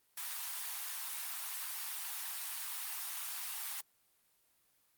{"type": "high-pass noise", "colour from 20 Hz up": "white", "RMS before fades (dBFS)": -41, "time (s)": [0.17, 3.81], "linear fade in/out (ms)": 5, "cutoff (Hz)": 760, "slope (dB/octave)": 48, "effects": ["white hiss -73 dBFS RMS until 4.97 s", "Opus 32 kbps"]}